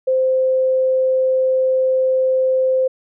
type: tone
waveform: sine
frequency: 520 Hz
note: C5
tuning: 11 cents flat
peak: -13 dBFS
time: 0.07-2.88 s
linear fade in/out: 10 ms
effects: none